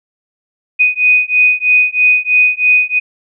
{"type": "beating tone pair", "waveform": "sine", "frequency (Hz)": [2489, 2492.1], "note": ["D#7", "D#7"], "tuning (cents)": [0, 2], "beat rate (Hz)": 3.1, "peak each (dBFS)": -11, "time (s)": [0.79, 3], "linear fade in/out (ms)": 20, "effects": []}